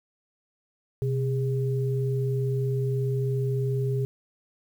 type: tone pair together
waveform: sine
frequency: 128.45 / 407.8 Hz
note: C3 / G#4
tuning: -32 / -32 cents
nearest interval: octave + minor sixth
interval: 2000 cents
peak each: -24 / -30 dBFS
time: 1.02-4.05 s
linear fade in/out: 0 ms
effects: 9-bit